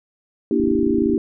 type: chord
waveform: sine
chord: E half-diminished seventh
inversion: second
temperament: equal with one note detuned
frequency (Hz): 237 / 293.7 / 329.6 / 392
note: Bb3 / D4 / E4 / G4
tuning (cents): +29 / 0 / 0 / 0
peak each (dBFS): -21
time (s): 0.51-1.18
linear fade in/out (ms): 2
type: click train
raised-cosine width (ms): 5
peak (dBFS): -20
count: 15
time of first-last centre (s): 0.6-1.136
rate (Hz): 26.1
effects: none